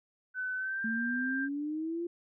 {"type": "tone with pitch glide", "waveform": "sine", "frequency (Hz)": [1510, 1585.1], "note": ["F#6", "G6"], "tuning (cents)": [35, 19], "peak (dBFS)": -32, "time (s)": [0.34, 1.49], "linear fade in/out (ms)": 50, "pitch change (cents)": 84, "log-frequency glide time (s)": [0.56, 0.83]}
{"type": "exponential sweep", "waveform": "sine", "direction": "up", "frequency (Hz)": [220, 348.3], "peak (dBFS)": -32, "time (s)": [0.84, 2.07], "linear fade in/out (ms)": 5}
{"effects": []}